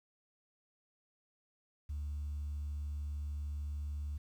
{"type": "tone", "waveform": "sine", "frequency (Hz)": 73.3, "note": "D2", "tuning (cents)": -3, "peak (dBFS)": -35, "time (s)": [1.89, 4.18], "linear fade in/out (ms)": 10, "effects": ["tanh soft clip ceiling -34 dBFS", "11-bit"]}